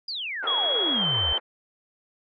sine exponential sweep, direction down, 4962 to 66.1 Hz, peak -29 dBFS, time 0.08-1.33 s, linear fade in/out 5 ms
pink band-pass noise, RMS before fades -35 dBFS, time 0.42-1.4 s, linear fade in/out 20 ms, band 440 to 1800 Hz, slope 24 dB/octave
sine tone with pitch glide, 3322 to 3100 Hz, G#7 to G7, 0 to -20 cents, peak -22 dBFS, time 0.47-1.38 s, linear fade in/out 5 ms, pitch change -120 cents, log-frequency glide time 0.93-1.06 s
effects none

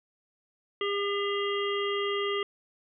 harmonic tone, 403.3 Hz, G4, 49 cents sharp, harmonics 1 / 3 / 5 / 7 / 8, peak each -29 / -34 / -36 / -37 / -38 dBFS, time 0.81-2.43 s, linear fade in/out 2 ms, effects none

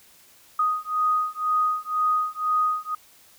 sine beating tone pair, 1244.5 / 1246.5 Hz, D#6 / D#6, 0 / +3 cents, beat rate 2 Hz, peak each -24 dBFS, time 0.59-2.95 s, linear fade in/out 5 ms, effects white hiss -54 dBFS RMS until 3.38 s

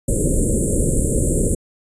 pink band-stop noise, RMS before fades -17 dBFS, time 0.08-1.55 s, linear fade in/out 5 ms, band 570 to 7400 Hz, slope 96 dB/octave, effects resampled to 22050 Hz

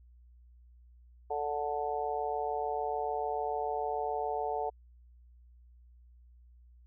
harmonic tone, 146.83 Hz, D3, in tune, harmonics 3 / 4 / 5 / 6, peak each -36 / -40 / -34 / -38 dBFS, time 1.3-4.7 s, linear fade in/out 10 ms, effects added 60 Hz sine -55 dBFS peak until 6.86 s

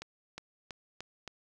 accelerating click train, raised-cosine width 0.2 ms, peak -24 dBFS, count 5, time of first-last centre 0.02-1.277 s, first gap 360 ms, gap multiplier 0.91, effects none

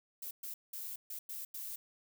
violet noise bursts at uneven times, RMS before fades -43 dBFS, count 6, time 0.22-0.31 / 0.43-0.54 / 0.73-0.96 / 1.1-1.19 / 1.29-1.45 / 1.54-1.76 s, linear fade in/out 5 ms, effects none

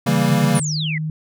square chord, C# diminished seventh, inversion none, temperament equal, 138.59 / 164.81 / 196 / 233.1 Hz, C#3 / E3 / G3 / Bb3, 0 / 0 / 0 / 0 cents, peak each -21 dBFS, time 0.06-0.6 s, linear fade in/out 10 ms
sine tone with pitch glide, 147.3 to 156.06 Hz, D3 to D#3, +6 to +6 cents, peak -21 dBFS, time 0.3-1.1 s, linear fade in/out 2 ms, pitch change +100 cents, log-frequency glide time 0.47-0.84 s
sine exponential sweep, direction down, 10548 to 1922 Hz, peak -23 dBFS, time 0.55-0.98 s, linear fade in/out 2 ms
effects none

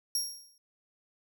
25% pulse tone with exponential decay, 5588 Hz, F8, in tune, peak -21 dBFS, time 0.15-0.58 s, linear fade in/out 2 ms, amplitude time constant 93 ms, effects none

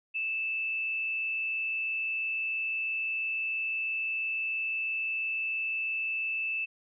sine tone with frequency modulation, 2637 Hz, E7, in tune, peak -29 dBFS, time 0.14-6.66 s, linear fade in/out 20 ms, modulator 126 Hz, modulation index 0.3, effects none

